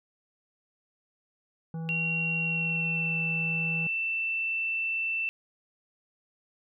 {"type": "harmonic tone", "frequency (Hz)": 163.1, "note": "E3", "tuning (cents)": -18, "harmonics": [1, 3, 5, 7, 9], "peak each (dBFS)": [-32, -47, -49, -61, -59], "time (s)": [1.74, 3.87], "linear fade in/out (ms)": 2}
{"type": "tone with pitch glide", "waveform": "sine", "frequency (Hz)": [2746, 2671], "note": ["F7", "E7"], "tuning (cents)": [-30, 22], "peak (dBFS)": -27, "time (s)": [1.89, 5.29], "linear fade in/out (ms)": 0, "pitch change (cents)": -48, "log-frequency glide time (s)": [2.42, 3.21]}
{"effects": []}